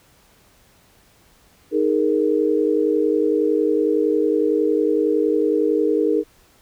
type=chord; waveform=sine; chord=D# suspended fourth; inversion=none; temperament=equal; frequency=311.1 / 415.3 / 466.2 Hz; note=D#4 / G#4 / A#4; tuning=0 / 0 / 0 cents; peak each=-20 dBFS; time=1.71-6.24 s; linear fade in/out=50 ms; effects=pink hiss -55 dBFS RMS until 6.61 s